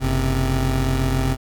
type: tone pair together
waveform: 25% pulse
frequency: 46.25 / 130.81 Hz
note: F#1 / C3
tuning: 0 / 0 cents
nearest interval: octave + tritone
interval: 1800 cents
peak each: -17 dBFS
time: 0-1.37 s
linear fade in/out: 50 ms
effects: none